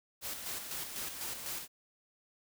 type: noise with tremolo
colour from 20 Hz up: white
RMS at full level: -39 dBFS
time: 0.21-1.68 s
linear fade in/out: 50 ms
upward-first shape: square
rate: 4 Hz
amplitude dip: 45%
effects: none